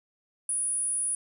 sine tone, 9770 Hz, D#9, 33 cents flat, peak -26 dBFS, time 0.49-1.15 s, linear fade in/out 2 ms, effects none

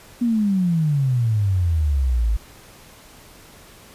sine exponential sweep, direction down, 244.8 to 51.91 Hz, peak -16 dBFS, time 0.21-2.37 s, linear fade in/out 10 ms, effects pink hiss -46 dBFS RMS until 3.94 s + resampled to 32000 Hz

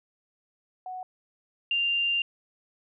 sine tone pair in turn, 740 / 2789 Hz, F#5 / F7, 0 / -3 cents, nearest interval octave + major seventh, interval 2297 cents, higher second, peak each -34 / -23 dBFS, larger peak second, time 0.86-1.03 / 1.71-2.22 s, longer second, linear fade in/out 2 ms, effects none

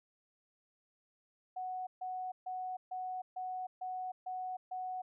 sine tone bursts, 740 Hz, F#5, in tune, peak -37 dBFS, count 8, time 1.56-5.02 s, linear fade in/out 10 ms, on 310 ms, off 140 ms, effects none

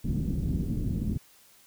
white low-pass noise, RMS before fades -29 dBFS, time 0.04-1.18 s, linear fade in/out 10 ms, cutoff 230 Hz, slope 24 dB/octave, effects white hiss -58 dBFS RMS until 1.66 s

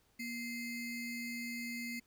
square ring-modulated tone, 1161 Hz, D6, 20 cents flat, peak -37 dBFS, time 0.19-2 s, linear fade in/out 10 ms, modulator 924 Hz, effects pink hiss -72 dBFS RMS until 2.06 s

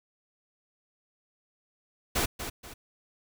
pink noise with echo, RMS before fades -27 dBFS, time 2.15-2.26 s, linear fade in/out 10 ms, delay 240 ms, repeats 2, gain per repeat -9 dB, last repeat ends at 2.74 s, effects none

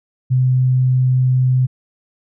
sine tone, 128.2 Hz, C3, 35 cents flat, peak -11 dBFS, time 0.3-1.67 s, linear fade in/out 20 ms, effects none

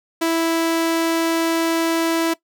sawtooth tone, 329.6 Hz, E4, in tune, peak -13 dBFS, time 0.21-2.34 s, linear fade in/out 10 ms, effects noise-tail reverb RT60 0.1 s tail -19 dB re dry

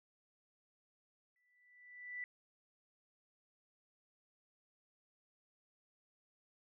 sine tone with exponential growth, 1975.5 Hz, B6, in tune, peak -39 dBFS, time 1.36-2.24 s, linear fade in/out 1 ms, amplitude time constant 190 ms, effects none

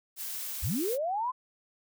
blue noise, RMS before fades -37 dBFS, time 0.16-0.98 s, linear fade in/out 50 ms
sine linear sweep, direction up, 47.54 to 1047 Hz, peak -28 dBFS, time 0.62-1.32 s, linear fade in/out 20 ms
effects none

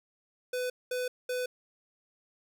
square tone bursts, 500 Hz, B4, 21 cents sharp, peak -31 dBFS, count 3, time 0.53-1.46 s, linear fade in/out 5 ms, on 170 ms, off 210 ms, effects none

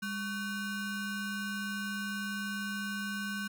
square ring-modulated tone, 659.3 Hz, E5, in tune, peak -32 dBFS, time 0.02-3.48 s, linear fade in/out 10 ms, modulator 862 Hz, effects none

